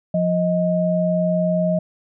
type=tone pair together; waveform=sine; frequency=175.95 / 627 Hz; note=F3 / D#5; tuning=+13 / +13 cents; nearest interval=octave + minor seventh; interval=2200 cents; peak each=-19 dBFS; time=0.14-1.79 s; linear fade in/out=5 ms; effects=none